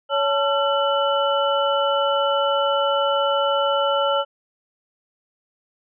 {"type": "tone cluster", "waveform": "sine", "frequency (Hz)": [561, 879, 1357, 2983], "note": ["C#5", "A5", "E6", "F#7"], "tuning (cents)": [21, -2, 50, 13], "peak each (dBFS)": [-20, -25, -23, -27], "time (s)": [0.09, 4.25], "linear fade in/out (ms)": 50, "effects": []}